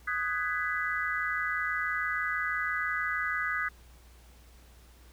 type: chord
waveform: sine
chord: G# minor seventh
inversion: second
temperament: just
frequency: 1245.9 / 1495.1 / 1661.2 / 1993.5 Hz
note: D#6 / F#6 / G#6 / B6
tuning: +2 / +18 / 0 / +16 cents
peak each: -34 dBFS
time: 0.07-3.69 s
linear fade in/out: 10 ms
effects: added 60 Hz sine -53 dBFS peak until 5.12 s + pink hiss -60 dBFS RMS until 5.12 s